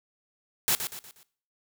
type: noise with echo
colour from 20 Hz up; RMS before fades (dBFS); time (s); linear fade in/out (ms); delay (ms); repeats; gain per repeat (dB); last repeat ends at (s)
white; -24; 0.68-0.75; 0; 120; 4; -8; 1.23
effects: noise-tail reverb RT60 0.5 s tail -18 dB re dry